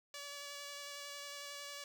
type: tone with vibrato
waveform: 5% pulse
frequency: 572 Hz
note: D5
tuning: 46 cents flat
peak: -34 dBFS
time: 0.14-1.84 s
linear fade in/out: 2 ms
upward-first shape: square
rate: 11 Hz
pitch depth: 10 cents each way
effects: none